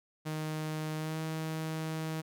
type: tone with pitch glide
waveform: sawtooth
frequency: 155.56 to 158.74 Hz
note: D#3 to D#3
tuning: 0 to +35 cents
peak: -30 dBFS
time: 0.25-2.22 s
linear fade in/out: 20 ms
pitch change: +35 cents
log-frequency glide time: 0.97-1.18 s
effects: none